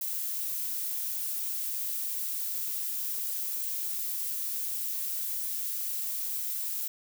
violet noise, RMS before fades -33 dBFS, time 0.01-6.88 s, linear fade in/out 5 ms, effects none

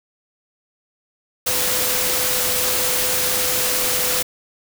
sine tone in noise, 502 Hz, B4, 28 cents sharp, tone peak -29 dBFS, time 1.46-4.23 s, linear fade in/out 10 ms, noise white, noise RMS -20 dBFS, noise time 1.46-4.23 s, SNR -12 dB, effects none

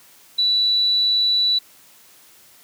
sine tone, 3951 Hz, B7, in tune, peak -15 dBFS, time 0.38-1.59 s, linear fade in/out 10 ms, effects white hiss -50 dBFS RMS until 2.63 s + high-pass 100 Hz 12 dB/octave

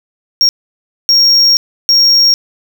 triangle tone bursts at uneven times, 5570 Hz, F8, 5 cents flat, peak -4 dBFS, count 3, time 0.41-0.49 / 1.09-1.57 / 1.89-2.34 s, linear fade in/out 0 ms, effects none

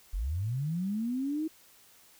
sine linear sweep, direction up, 38.89 to 322.2 Hz, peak -29 dBFS, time 0.13-1.48 s, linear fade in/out 10 ms, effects white hiss -59 dBFS RMS until 2.19 s

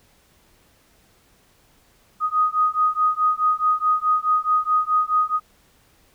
sine beating tone pair, 1244.5 / 1249.2 Hz, D#6 / D#6, 0 / +7 cents, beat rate 4.7 Hz, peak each -20 dBFS, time 2.2-5.4 s, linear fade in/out 50 ms, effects pink hiss -58 dBFS RMS until 6.14 s

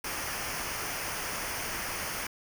pink noise with comb filter, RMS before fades -35 dBFS, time 0.04-2.27 s, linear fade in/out 5 ms, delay 0.26 ms, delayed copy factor -0.65, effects none

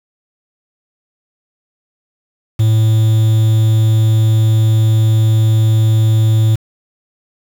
triangle tone with quantisation, 110 Hz, A2, in tune, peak -6 dBFS, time 2.59-6.56 s, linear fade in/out 10 ms, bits 5, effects none

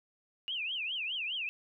sine tone with vibrato, 2794 Hz, F7, in tune, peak -33 dBFS, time 0.48-1.49 s, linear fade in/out 0 ms, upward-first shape triangle, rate 4.9 Hz, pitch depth 290 cents each way, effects none

